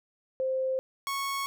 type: tone pair in turn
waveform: sine / sawtooth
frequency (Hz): 523.3 / 1103.7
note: C5 / C#6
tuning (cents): 0 / -8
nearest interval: octave + minor second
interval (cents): 1292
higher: second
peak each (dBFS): -26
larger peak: neither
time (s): 0.4-0.79 / 1.07-1.46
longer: neither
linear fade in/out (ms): 0
effects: none